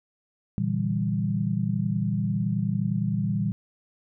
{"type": "chord", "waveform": "sine", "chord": "E half-diminished seventh", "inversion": "second", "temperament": "equal", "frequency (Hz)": [116.54, 146.83, 164.81, 196], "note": ["Bb2", "D3", "E3", "G3"], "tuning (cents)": [0, 0, 0, 0], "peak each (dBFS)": [-28, -32, -29, -27], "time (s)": [0.58, 3.52], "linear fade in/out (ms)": 0, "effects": []}